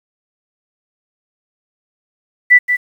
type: tone with echo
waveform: sine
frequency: 1975.5 Hz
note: B6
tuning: in tune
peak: -3 dBFS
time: 2.5-2.59 s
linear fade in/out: 20 ms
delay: 180 ms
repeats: 1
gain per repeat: -8 dB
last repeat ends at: 2.77 s
effects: 7-bit